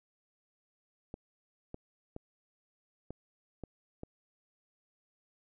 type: clicks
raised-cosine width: 2 ms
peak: -28 dBFS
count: 6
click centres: 1.141 / 1.744 / 2.164 / 3.106 / 3.637 / 4.034 s
effects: none